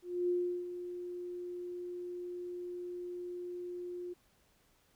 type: tone with ADSR envelope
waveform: sine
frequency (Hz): 354.9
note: F4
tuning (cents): +28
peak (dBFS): -28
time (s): 0.02-4.14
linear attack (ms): 270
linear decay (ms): 360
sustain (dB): -11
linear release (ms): 16
effects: pink hiss -70 dBFS RMS until 4.95 s